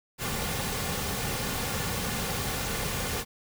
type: noise with comb filter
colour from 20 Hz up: pink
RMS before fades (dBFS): -31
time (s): 0.18-3.25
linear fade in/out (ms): 50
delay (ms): 3.1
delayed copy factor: -0.5
effects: none